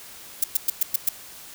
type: noise bursts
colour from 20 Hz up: violet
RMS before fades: -19 dBFS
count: 6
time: 0.42-1.09 s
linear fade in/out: 5 ms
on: 20 ms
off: 110 ms
effects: white hiss -43 dBFS RMS until 1.54 s